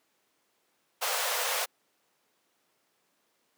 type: high-pass noise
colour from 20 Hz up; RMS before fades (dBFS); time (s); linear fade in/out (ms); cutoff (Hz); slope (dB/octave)
pink; -30; 1.01-1.66; 20; 460; 96
effects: pink hiss -72 dBFS RMS until 3.57 s + high-pass 300 Hz 12 dB/octave